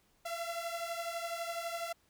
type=beating tone pair; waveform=sawtooth; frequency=673 / 685 Hz; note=E5 / F5; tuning=+36 / -34 cents; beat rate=12 Hz; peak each=-35 / -37 dBFS; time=0.25-1.93 s; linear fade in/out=10 ms; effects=pink hiss -71 dBFS RMS until 2.09 s